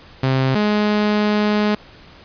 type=tone pair in turn; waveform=sawtooth; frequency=132.1 / 209.7 Hz; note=C3 / G#3; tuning=+17 / +17 cents; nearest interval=minor sixth; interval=800 cents; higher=second; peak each=-11 / -11 dBFS; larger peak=neither; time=0.23-0.55 / 0.55-1.75 s; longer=second; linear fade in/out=5 ms; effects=pink hiss -44 dBFS RMS until 2.24 s + resampled to 11025 Hz